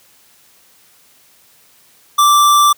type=tone; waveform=square; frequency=1172 Hz; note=D6; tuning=4 cents flat; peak=-8 dBFS; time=2.18-2.73 s; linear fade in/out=10 ms; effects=white hiss -50 dBFS RMS until 2.77 s + high-pass 60 Hz 12 dB/octave